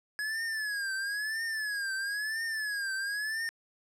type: tone with vibrato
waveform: square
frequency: 1684 Hz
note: G#6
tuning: 24 cents sharp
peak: -32 dBFS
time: 0.19-3.49 s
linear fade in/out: 0 ms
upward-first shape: triangle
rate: 1 Hz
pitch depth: 150 cents each way
effects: low-pass 11000 Hz 12 dB/octave + 11-bit